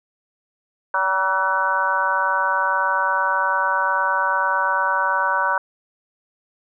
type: harmonic tone with a mistuned harmonic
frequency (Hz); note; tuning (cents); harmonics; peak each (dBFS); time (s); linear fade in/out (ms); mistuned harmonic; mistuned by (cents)
191.3; G3; -42; 3 / 4 / 5 / 6 / 7 / 8; -28 / -31 / -21 / -25 / -28 / -22; 0.94-5.58; 2; 8; -33
effects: none